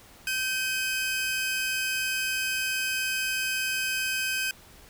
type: tone pair together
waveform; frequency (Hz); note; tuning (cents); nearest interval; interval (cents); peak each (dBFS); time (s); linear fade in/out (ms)
sawtooth; 1551 / 2529; G6 / D#7; -19 / +28; minor sixth; 847; -26; 0.27-4.51; 2
effects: pink hiss -52 dBFS RMS until 4.89 s